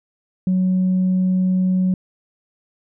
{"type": "tone", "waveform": "sine", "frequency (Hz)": 185.1, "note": "F#3", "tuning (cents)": 1, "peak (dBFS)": -13, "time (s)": [0.47, 1.94], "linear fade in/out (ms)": 2, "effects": ["tanh soft clip ceiling -12 dBFS"]}